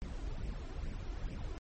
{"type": "noise with flanger", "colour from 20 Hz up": "brown", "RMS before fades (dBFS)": -40, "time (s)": [0.02, 1.58], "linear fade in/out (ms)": 0, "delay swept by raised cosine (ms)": [0.36, 2.96], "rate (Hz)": 2.3, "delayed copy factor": 0.6, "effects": ["MP3 32 kbps"]}